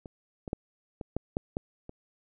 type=clicks; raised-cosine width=2 ms; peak=-29 / -24 / -16 / -23 / -16 / -15 / -17 / -28 dBFS; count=8; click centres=0.058 / 0.478 / 0.531 / 1.012 / 1.166 / 1.369 / 1.569 / 1.894 s; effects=none